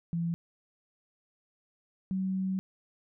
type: tone pair in turn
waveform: sine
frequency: 168.6 / 189.25 Hz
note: E3 / F#3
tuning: +39 / +39 cents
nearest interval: major second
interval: 200 cents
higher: second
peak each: -28 dBFS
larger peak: neither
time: 0.13-0.34 / 2.11-2.59 s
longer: second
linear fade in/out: 0 ms
effects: none